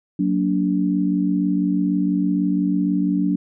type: chord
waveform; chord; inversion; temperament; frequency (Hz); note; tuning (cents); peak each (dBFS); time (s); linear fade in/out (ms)
sine; Gb augmented; none; just; 185 / 231.2 / 289.1; Gb3 / Bb3 / D4; 0 / -14 / -27; -20 / -26 / -20; 0.19-3.36; 5
effects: none